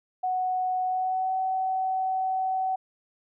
sine tone with pitch glide, 740 to 755.5 Hz, F#5 to F#5, 0 to +36 cents, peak -24 dBFS, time 0.23-2.76 s, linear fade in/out 10 ms, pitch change +36 cents, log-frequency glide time 0.85-1.34 s, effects none

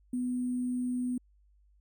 sine tone with sample-and-hold, 248.8 Hz, B3, 13 cents sharp, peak -29 dBFS, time 0.13-1.18 s, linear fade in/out 5 ms, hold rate 8820 Hz, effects added 50 Hz sine -61 dBFS peak until 1.8 s

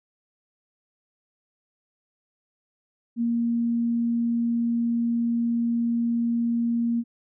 sine tone, 234.2 Hz, A#3, 8 cents sharp, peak -21 dBFS, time 3.16-7.04 s, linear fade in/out 50 ms, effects none

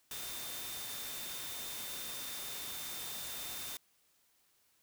sine tone in noise, 3600 Hz, A7, 39 cents sharp, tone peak -48 dBFS, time 0.11-3.77 s, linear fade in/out 2 ms, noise white, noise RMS -43 dBFS, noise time 0.11-3.77 s, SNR -8 dB, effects white hiss -72 dBFS RMS until 4.82 s

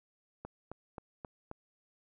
click train, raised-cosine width 1 ms, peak -28 dBFS, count 5, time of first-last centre 0.45-1.514 s, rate 3.76 Hz, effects none

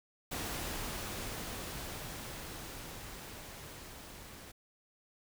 pink noise with level ramp, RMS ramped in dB -38 to -51 dBFS, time 0.31-4.52 s, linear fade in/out 10 ms, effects none

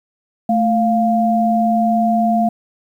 sine tone pair together, 220.5 / 698.5 Hz, A3 / F5, +4 / 0 cents, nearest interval octave + minor sixth, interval 1996 cents, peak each -15 dBFS, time 0.49-2.49 s, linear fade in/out 5 ms, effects 8-bit

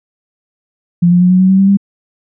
sine tone with pitch steps, 173.6 / 176.94 / 180.35 / 183.82 / 187.35 / 190.96 / 194.63 / 198.38 Hz, F3 / F3 / F#3 / F#3 / F#3 / G3 / G3 / G3, -10 / +23 / -44 / -11 / +22 / -45 / -12 / +21 cents, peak -5 dBFS, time 1.02-1.772 s, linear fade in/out 10 ms, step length 94 ms, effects none

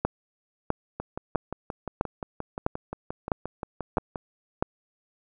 two click trains, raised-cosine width 1 ms, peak -18 / -9 dBFS, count 19 / 8, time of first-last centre 1-4.158 / 0.05-4.625 s, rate 5.7 / 1.53 Hz, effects none

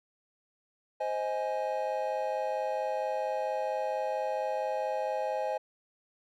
triangle chord, Ab major, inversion first, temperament equal with one note detuned, 523.3 / 627.7 / 830.6 Hz, C5 / Eb5 / Ab5, 0 / +15 / 0 cents, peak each -32 dBFS, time 1-5.58 s, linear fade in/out 10 ms, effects none

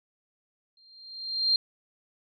sine tone with exponential growth, 4186 Hz, C8, in tune, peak -18 dBFS, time 0.77-1.56 s, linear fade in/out 2 ms, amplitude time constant 170 ms, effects none

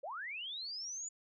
sine linear sweep, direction up, 490 to 7040 Hz, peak -40 dBFS, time 0.03-1.09 s, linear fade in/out 10 ms, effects none

